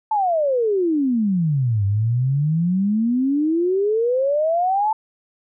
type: exponential two-way sweep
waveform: sine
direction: down then up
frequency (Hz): 889 to 97.4 to 889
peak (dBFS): -16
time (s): 0.11-4.93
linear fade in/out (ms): 5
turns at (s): 1.85
effects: none